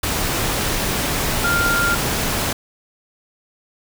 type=tone in noise; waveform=sine; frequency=1396.9 Hz; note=F6; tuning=in tune; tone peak=-17 dBFS; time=1.44-1.95 s; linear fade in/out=5 ms; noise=pink; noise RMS=-21 dBFS; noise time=0.03-2.53 s; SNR=+1 dB; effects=none